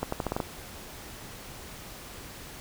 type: accelerating click train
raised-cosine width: 1 ms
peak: -14 dBFS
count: 7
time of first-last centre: 0.03-0.402 s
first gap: 94 ms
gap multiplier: 0.83
effects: pink hiss -44 dBFS RMS until 2.6 s